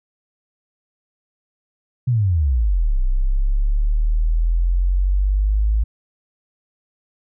sine exponential two-way sweep, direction down then up, 130.81 to 31.31 to 54.4 Hz, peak -14 dBFS, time 2.07-5.84 s, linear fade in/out 10 ms, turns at 2.99 s, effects none

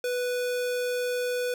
square tone, 493.9 Hz, B4, in tune, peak -27 dBFS, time 0.04-1.54 s, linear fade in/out 2 ms, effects none

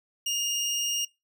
25% pulse tone, 2837 Hz, F7, 27 cents sharp, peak -23 dBFS, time 0.26-1.05 s, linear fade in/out 5 ms, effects noise-tail reverb RT60 0.2 s tail -19 dB re dry

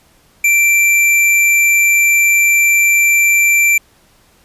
square tone, 2349 Hz, D7, in tune, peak -9 dBFS, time 0.44-3.78 s, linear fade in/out 5 ms, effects pink hiss -51 dBFS RMS until 4.44 s + resampled to 32000 Hz

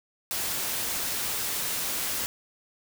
white noise, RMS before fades -30 dBFS, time 0.31-2.26 s, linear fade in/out 0 ms, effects none

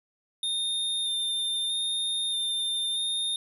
square tone with vibrato, 3631 Hz, A#7, 46 cents flat, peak -27 dBFS, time 0.43-3.36 s, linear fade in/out 2 ms, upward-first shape square, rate 0.79 Hz, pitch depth 12 cents each way, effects none

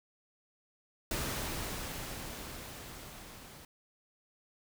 pink noise with level ramp, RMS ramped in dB -35 to -52 dBFS, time 1.11-3.65 s, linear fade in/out 2 ms, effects none

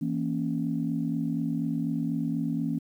sine chord, A# diminished, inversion second, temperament equal, 164.81 / 233.1 / 277.2 Hz, E3 / A#3 / C#4, 0 / 0 / 0 cents, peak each -30 dBFS, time 0.01-2.79 s, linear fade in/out 10 ms, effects tanh soft clip ceiling -16 dBFS + 10-bit

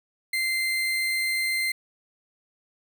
35% pulse tone, 2082 Hz, C7, 9 cents flat, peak -22 dBFS, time 0.33-1.72 s, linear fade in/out 5 ms, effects none

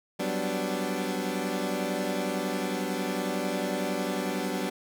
20% pulse chord, G major seventh, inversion third, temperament equal with one note detuned, 185 / 196 / 249.1 / 293.7 Hz, F#3 / G3 / B3 / D4, 0 / 0 / +15 / 0 cents, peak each -29 dBFS, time 0.19-4.7 s, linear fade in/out 10 ms, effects none

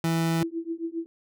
30% pulse tone, 164.81 Hz, E3, in tune, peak -20 dBFS, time 0.04-0.43 s, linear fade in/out 2 ms
sine tone with tremolo, 331.5 Hz, E4, 10 cents sharp, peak -25 dBFS, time 0.41-1.06 s, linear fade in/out 0 ms, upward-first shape triangle, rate 7.4 Hz, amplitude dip 100%
effects none

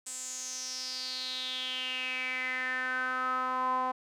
sawtooth tone with band-pass filter sweep, 256.1 Hz, C4, 37 cents flat, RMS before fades -34 dBFS, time 0.06-3.92 s, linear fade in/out 10 ms, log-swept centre 8000 to 910 Hz, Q 6.7, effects none

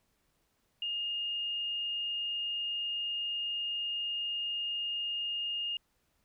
sine tone with frequency modulation, 2836 Hz, F7, 26 cents sharp, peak -32 dBFS, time 0.82-5.77 s, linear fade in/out 2 ms, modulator 24.1 Hz, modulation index 0.25, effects pink hiss -75 dBFS RMS until 6.24 s

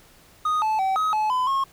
triangle tone with pitch steps, 1242 / 870 / 767 / 1268 / 859 / 1011 / 1084 Hz, D#6 / A5 / G5 / D#6 / A5 / B5 / C#6, -3 / -20 / -38 / +32 / -42 / +40 / -39 cents, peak -18 dBFS, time 0.45-1.64 s, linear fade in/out 5 ms, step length 170 ms, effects pink hiss -53 dBFS RMS until 1.72 s

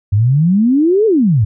sine exponential two-way sweep, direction up then down, 96.3 to 457.6 to 96.3 Hz, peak -8 dBFS, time 0.12-1.45 s, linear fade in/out 10 ms, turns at 1.06 s, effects none

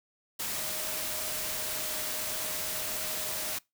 sine tone in noise, 622.3 Hz, D#5, in tune, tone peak -45 dBFS, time 0.57-3.55 s, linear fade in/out 10 ms, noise white, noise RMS -34 dBFS, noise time 0.39-3.59 s, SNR -14 dB, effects noise-tail reverb RT60 0.2 s tail -23 dB re dry

